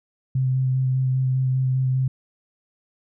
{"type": "tone with vibrato", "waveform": "sine", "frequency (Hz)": 130.2, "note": "C3", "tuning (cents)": -8, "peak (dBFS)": -18, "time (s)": [0.35, 2.08], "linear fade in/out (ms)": 5, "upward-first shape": "square", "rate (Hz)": 5, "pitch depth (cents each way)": 11, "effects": []}